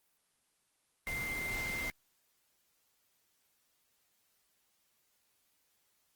sine tone in noise, 2090 Hz, C7, 2 cents flat, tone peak -36 dBFS, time 1.07-1.9 s, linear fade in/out 0 ms, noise pink, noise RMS -42 dBFS, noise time 1.07-1.9 s, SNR +3 dB, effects white hiss -75 dBFS RMS until 6.15 s + Opus 24 kbps

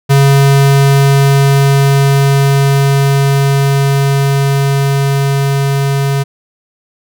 square tone with level ramp, 138.59 Hz, C#3, in tune, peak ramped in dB -5 to -11 dBFS, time 0.09-6.24 s, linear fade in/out 20 ms, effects none

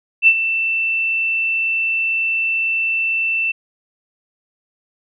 sine tone with ADSR envelope, 2671 Hz, E7, 22 cents sharp, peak -5 dBFS, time 0.22-3.52 s, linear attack 52 ms, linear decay 61 ms, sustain -11 dB, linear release 10 ms, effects none

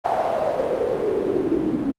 pink noise with band-pass filter sweep, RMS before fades -22 dBFS, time 0.04-1.92 s, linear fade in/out 20 ms, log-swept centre 750 to 270 Hz, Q 6.9, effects Opus 48 kbps

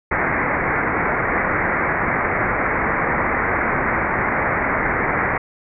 white low-pass noise, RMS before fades -20 dBFS, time 0.11-5.38 s, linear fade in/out 5 ms, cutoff 2200 Hz, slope 96 dB/octave, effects none

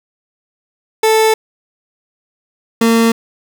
30% pulse tone pair in turn, 440 / 228.4 Hz, A4 / A#3, 0 / -35 cents, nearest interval major seventh, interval 1135 cents, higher first, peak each -6 dBFS, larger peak neither, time 1.03-1.34 / 2.81-3.12 s, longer neither, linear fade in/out 5 ms, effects none

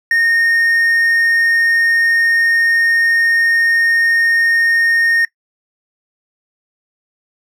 triangle tone, 1843 Hz, A#6, 20 cents flat, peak -9 dBFS, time 0.11-5.25 s, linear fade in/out 2 ms, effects noise-tail reverb RT60 0.1 s tail -19 dB re dry

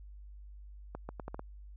accelerating click train, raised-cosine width 1 ms, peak -26 dBFS, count 6, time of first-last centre 0.95-1.394 s, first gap 140 ms, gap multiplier 0.77, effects added 50 Hz sine -47 dBFS peak until 1.76 s

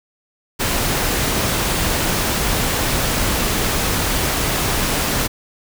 pink noise, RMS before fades -19 dBFS, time 0.59-5.28 s, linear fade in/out 20 ms, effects none

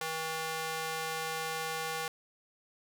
square tone with high-pass filter, 160.3 Hz, E3, 48 cents flat, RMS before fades -36 dBFS, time 0.01-2.08 s, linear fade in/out 2 ms, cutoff 720 Hz, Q 0.75, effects none

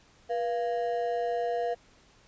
triangle ring-modulated tone, 587.3 Hz, D5, in tune, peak -22 dBFS, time 0.29-1.75 s, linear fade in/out 20 ms, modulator 105 Hz, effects pink hiss -60 dBFS RMS until 2.27 s + resampled to 16000 Hz

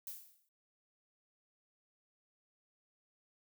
violet noise with exponential decay, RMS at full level -42 dBFS, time 0.07-0.49 s, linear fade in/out 2 ms, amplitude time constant 90 ms, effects none

